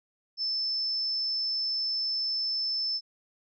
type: tone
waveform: sine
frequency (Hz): 5274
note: E8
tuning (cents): 0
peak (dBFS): -27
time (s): 0.37-3.01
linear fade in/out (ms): 50
effects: none